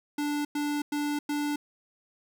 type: tone bursts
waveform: square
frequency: 293.1 Hz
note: D4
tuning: 3 cents flat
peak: -28 dBFS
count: 4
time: 0.18-1.56 s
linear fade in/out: 5 ms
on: 270 ms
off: 100 ms
effects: none